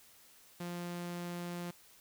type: tone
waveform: sawtooth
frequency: 174.61 Hz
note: F3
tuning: in tune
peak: -35 dBFS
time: 0.6-1.71 s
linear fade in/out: 5 ms
effects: white hiss -61 dBFS RMS until 2 s